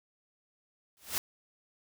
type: noise with exponential growth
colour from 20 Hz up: white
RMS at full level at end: -28 dBFS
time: 0.97-1.18 s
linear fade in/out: 0 ms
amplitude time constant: 44 ms
effects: none